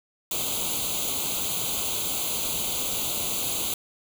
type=noise with comb filter; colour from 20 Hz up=white; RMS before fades=-28 dBFS; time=0.31-3.74 s; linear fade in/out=2 ms; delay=0.28 ms; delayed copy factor=+1; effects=none